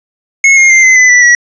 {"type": "tone with pitch steps", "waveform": "square", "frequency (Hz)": [2179, 2135, 2093, 2051, 2010, 1969.5, 1930.1], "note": ["C#7", "C7", "C7", "C7", "B6", "B6", "B6"], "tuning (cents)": [-30, 34, 0, -35, 30, -5, -40], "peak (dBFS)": -3, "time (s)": [0.44, 1.35], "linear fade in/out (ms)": 2, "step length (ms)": 130, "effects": ["resampled to 16000 Hz", "7-bit"]}